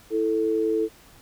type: tone pair together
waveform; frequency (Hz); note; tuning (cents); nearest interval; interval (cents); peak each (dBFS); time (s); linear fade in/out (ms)
sine; 329.4 / 440; E4 / A4; -1 / 0; perfect fourth; 501; -25 / -22; 0.1-0.89; 50
effects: pink hiss -52 dBFS RMS until 1.21 s